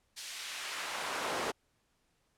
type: noise with high-pass filter sweep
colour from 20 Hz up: brown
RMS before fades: -38 dBFS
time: 0.16-1.52 s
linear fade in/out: 20 ms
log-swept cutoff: 4200 to 470 Hz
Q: 0.81
effects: pink hiss -75 dBFS RMS until 2.37 s + low-pass 11000 Hz 12 dB/octave